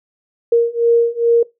sine beating tone pair, 466.2 / 468.6 Hz, A#4 / A#4, 0 / +9 cents, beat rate 2.4 Hz, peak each -14 / -13 dBFS, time 0.52-1.43 s, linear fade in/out 5 ms, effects noise-tail reverb RT60 0.2 s tail -21 dB re dry

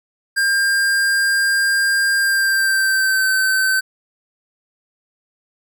square tone with pitch glide, 1600 to 1538.4 Hz, G6 to G6, +35 to -33 cents, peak -15 dBFS, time 0.36-3.81 s, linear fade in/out 20 ms, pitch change -68 cents, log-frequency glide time 2.17-3.28 s, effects none

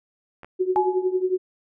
clicks, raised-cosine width 0.5 ms, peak -26 dBFS, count 2, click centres 0.433 / 0.446 s
sine tone with tremolo, 370 Hz, F#4, in tune, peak -16 dBFS, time 0.59-1.38 s, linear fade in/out 20 ms, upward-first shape triangle, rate 11 Hz, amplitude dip 90%
sine tone with exponential decay, 845 Hz, G#5, 30 cents sharp, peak -16 dBFS, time 0.76-1.22 s, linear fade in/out 0 ms, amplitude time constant 100 ms
effects none

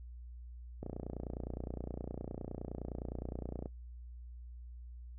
click train, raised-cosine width 2 ms, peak -27 dBFS, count 85, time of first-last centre 0.83-3.658 s, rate 29.7 Hz, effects noise-tail reverb RT60 0.1 s tail -20 dB re dry + added 60 Hz sine -46 dBFS peak until 5.18 s

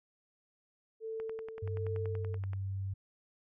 sine tone with tremolo, 444.8 Hz, A4, 19 cents sharp, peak -36 dBFS, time 1-2.39 s, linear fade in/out 50 ms, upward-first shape sine, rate 1.3 Hz, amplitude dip 55%
click train, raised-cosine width 0.5 ms, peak -33 dBFS, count 15, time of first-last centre 1.2-2.533 s, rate 10.5 Hz
sine tone with pitch glide, 98 to 96.93 Hz, G2 to G2, 0 to -19 cents, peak -34 dBFS, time 1.62-2.94 s, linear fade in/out 10 ms, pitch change -19 cents, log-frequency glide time 2.1-2.45 s
effects none

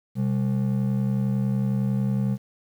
triangle ring-modulated tone, 163.2 Hz, E3, 17 cents flat, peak -16 dBFS, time 0.15-2.38 s, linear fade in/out 50 ms, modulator 35.5 Hz, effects 9-bit

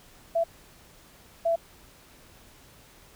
sine tone bursts at uneven times, 668 Hz, E5, 23 cents sharp, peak -21 dBFS, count 2, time 0.35-0.44 / 1.45-1.56 s, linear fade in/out 10 ms, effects pink hiss -54 dBFS RMS until 3.15 s

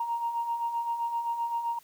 sine beating tone pair, 928 / 935.7 Hz, A#5 / A#5, -8 / +6 cents, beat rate 7.7 Hz, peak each -36 / -28 dBFS, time 0-1.79 s, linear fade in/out 5 ms, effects tanh soft clip ceiling -21 dBFS + white hiss -59 dBFS RMS until 1.83 s

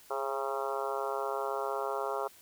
harmonic tone with a mistuned harmonic, 136 Hz, C#3, 33 cents flat, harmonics 3 / 4 / 5 / 6 / 7 / 8 / 9 / 10, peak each -37 / -38 / -39 / -40 / -40 / -41 / -42 / -42 dBFS, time 0.1-2.28 s, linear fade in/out 10 ms, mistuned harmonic 3, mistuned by +24 cents, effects white hiss -57 dBFS RMS until 2.41 s

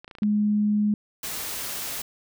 clicks, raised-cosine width 0.3 ms, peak -26 dBFS, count 6, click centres 0.045 / 0.079 / 0.112 / 0.152 / 0.185 / 0.233 s
sine tone, 209.1 Hz, G#3, 12 cents sharp, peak -19 dBFS, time 0.22-0.94 s, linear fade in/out 2 ms
white noise, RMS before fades -32 dBFS, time 1.23-2.02 s, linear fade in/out 5 ms
effects none

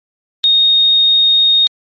sine tone, 3713 Hz, A#7, 8 cents flat, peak -7 dBFS, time 0.44-1.67 s, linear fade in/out 0 ms, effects MP3 32 kbps

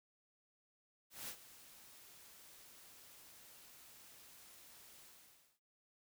white noise with ADSR envelope, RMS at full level -45 dBFS, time 1.1-5.6 s, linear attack 180 ms, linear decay 76 ms, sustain -15 dB, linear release 570 ms, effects none

